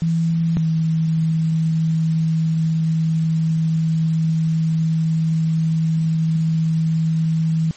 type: tone pair in turn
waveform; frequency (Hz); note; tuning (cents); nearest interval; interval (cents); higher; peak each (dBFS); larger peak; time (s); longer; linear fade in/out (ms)
sine; 164.81 / 160.86; E3 / E3; 0 / -42; unison; 42; first; -15; neither; 0.02-0.57 / 0.57-7.71; second; 0
effects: white hiss -43 dBFS RMS until 7.76 s + MP3 32 kbps